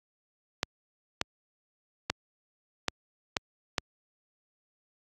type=clicks; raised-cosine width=0.2 ms; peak=-8 dBFS; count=6; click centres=0.631 / 1.214 / 2.1 / 2.883 / 3.368 / 3.782 s; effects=high-pass 60 Hz 12 dB/octave + Opus 48 kbps